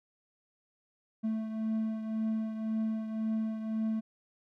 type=beating tone pair; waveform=triangle; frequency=220 / 221.9 Hz; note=A3 / A3; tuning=0 / +15 cents; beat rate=1.9 Hz; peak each=-29 / -37 dBFS; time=1.23-4.01 s; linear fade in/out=20 ms; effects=none